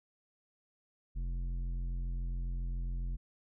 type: tone with tanh clipping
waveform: triangle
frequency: 43.65 Hz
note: F1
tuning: in tune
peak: -35 dBFS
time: 1.15-3.17 s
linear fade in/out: 20 ms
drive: 14 dB
effects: none